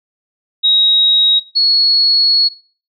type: tone pair in turn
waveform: sine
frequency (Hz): 3801 / 4355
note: A#7 / C#8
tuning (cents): +33 / -31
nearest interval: major second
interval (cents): 236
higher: second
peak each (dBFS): -8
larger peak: neither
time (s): 0.63-1.4 / 1.55-2.49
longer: second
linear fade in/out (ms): 20
effects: noise-tail reverb RT60 0.4 s tail -18 dB re dry + MP3 96 kbps